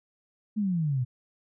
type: exponential sweep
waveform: sine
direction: down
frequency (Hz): 220 to 120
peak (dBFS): -24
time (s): 0.56-1.05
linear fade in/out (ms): 20
effects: none